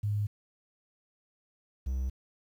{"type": "tone pair in turn", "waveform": ["sine", "triangle"], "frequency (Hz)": [103.83, 64.76], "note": ["G#2", "C2"], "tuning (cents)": [0, -17], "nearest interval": "minor sixth", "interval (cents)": 817, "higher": "first", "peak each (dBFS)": -27, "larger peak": "neither", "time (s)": [[0.03, 0.27], [1.86, 2.1]], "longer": "neither", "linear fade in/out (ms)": 10, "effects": ["10-bit"]}